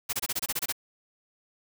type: noise bursts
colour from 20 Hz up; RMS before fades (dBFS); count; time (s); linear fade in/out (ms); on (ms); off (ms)
white; -29; 10; 0.09-0.725; 10; 41; 25
effects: none